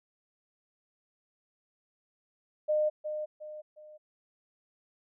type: tone with echo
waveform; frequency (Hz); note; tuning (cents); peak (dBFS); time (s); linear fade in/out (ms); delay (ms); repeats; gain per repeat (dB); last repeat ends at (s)
sine; 609; D#5; -37; -24; 2.68-2.9; 20; 360; 3; -8; 3.98
effects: none